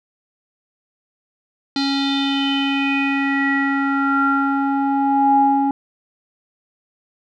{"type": "tone with low-pass filter sweep", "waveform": "square", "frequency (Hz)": 276, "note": "C#4", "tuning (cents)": -7, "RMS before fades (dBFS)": -18, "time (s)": [1.76, 5.71], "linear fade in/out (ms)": 2, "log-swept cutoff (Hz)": [4300, 710], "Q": 6.9, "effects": []}